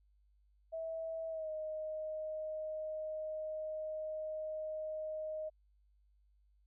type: tone with pitch glide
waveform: sine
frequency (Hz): 650 to 622.4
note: E5 to D#5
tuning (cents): -24 to 0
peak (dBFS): -38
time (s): 0.72-5.5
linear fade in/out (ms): 20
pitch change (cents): -76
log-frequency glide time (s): 1.29-1.5
effects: added 50 Hz sine -67 dBFS peak until 6.66 s